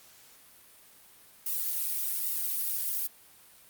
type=noise with flanger; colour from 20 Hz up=violet; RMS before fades=-31 dBFS; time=1.46-3.07 s; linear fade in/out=5 ms; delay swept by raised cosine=1.2 to 3 ms; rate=1.2 Hz; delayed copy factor=-0.8; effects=white hiss -56 dBFS RMS until 3.69 s + Opus 48 kbps